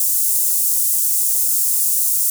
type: high-pass noise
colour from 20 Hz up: pink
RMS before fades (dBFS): -17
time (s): 0-2.3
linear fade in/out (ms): 2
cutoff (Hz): 8100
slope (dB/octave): 24
effects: none